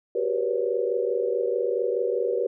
sine tone cluster, 376.7 / 401.4 / 482.3 / 529 / 568 Hz, F#4 / G4 / B4 / C5 / C#5, +31 / +41 / -41 / +19 / +42 cents, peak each -29 / -30 / -25 / -33 / -33 dBFS, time 0.15-2.47 s, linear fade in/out 5 ms, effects none

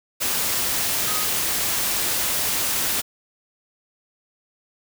sine tone in noise, 1252 Hz, D#6, 10 cents sharp, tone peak -31 dBFS, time 1.06-1.26 s, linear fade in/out 20 ms, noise white, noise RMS -23 dBFS, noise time 0.2-3.02 s, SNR -11 dB, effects none

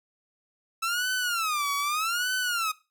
sawtooth tone with vibrato, 1308 Hz, E6, 14 cents flat, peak -22 dBFS, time 0.82-2.72 s, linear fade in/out 10 ms, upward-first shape sine, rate 0.82 Hz, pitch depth 250 cents each way, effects noise-tail reverb RT60 0.3 s tail -20 dB re dry

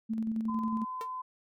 sine tone with tremolo, 222.4 Hz, A3, 19 cents sharp, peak -28 dBFS, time 0.09-0.85 s, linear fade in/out 20 ms, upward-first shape square, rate 11 Hz, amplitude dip 35%
sine tone, 1020 Hz, C6, 44 cents flat, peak -35 dBFS, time 0.48-1.22 s, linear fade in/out 10 ms
sawtooth tone with exponential decay, 453.6 Hz, A#4, 47 cents flat, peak -33 dBFS, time 1.01-1.1 s, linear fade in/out 1 ms, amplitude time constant 18 ms
effects none

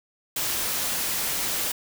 white noise, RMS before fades -27 dBFS, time 0.36-1.72 s, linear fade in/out 5 ms, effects none

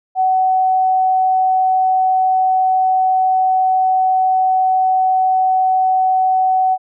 sine tone, 751 Hz, F#5, 26 cents sharp, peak -11 dBFS, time 0.15-6.78 s, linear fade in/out 50 ms, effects none

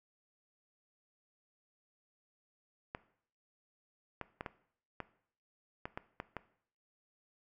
clicks, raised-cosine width 0.5 ms, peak -24 dBFS, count 9, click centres 2.949 / 4.213 / 4.409 / 4.462 / 5.003 / 5.855 / 5.975 / 6.201 / 6.367 s, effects noise-tail reverb RT60 0.6 s tail -17 dB re dry

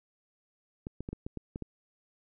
clicks, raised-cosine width 3 ms, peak -24 dBFS, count 8, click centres 0.869 / 1.006 / 1.089 / 1.13 / 1.265 / 1.373 / 1.559 / 1.623 s, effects none

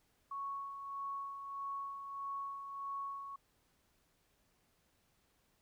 sine tone with tremolo, 1108.7 Hz, C#6, in tune, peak -38 dBFS, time 0.31-3.36 s, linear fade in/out 5 ms, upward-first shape sine, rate 1.6 Hz, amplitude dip 50%, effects pink hiss -75 dBFS RMS until 5.61 s

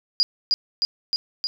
sine tone with echo, 4871 Hz, D#8, 38 cents flat, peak -14 dBFS, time 0.2-0.23 s, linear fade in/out 0 ms, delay 310 ms, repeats 4, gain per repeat -2 dB, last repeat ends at 1.47 s, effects none

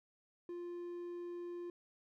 triangle tone, 349.2 Hz, F4, in tune, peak -40 dBFS, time 0.49-1.7 s, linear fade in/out 2 ms, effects none

